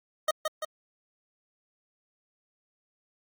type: tone with echo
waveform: 25% pulse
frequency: 622.3 Hz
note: D#5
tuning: in tune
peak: -19 dBFS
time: 0.28-0.31 s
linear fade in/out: 5 ms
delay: 170 ms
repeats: 2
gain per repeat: -4 dB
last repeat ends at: 0.65 s
effects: Opus 48 kbps